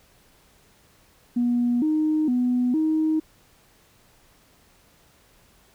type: tone with pitch steps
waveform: sine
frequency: 241.6 / 309.2 / 247.6 / 313.9 Hz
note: B3 / D#4 / B3 / D#4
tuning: -38 / -11 / +5 / +15 cents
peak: -18 dBFS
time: 1.36-3.2 s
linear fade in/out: 10 ms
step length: 460 ms
effects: tanh soft clip ceiling -14 dBFS + pink hiss -58 dBFS RMS until 5.74 s